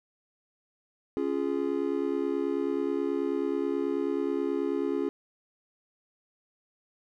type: chord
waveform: triangle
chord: Db major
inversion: none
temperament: just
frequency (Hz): 277.2 / 346.5 / 415.8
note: Db4 / F4 / Ab4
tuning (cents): 0 / -14 / +2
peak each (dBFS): -29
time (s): 1.17-5.09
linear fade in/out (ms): 0
effects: none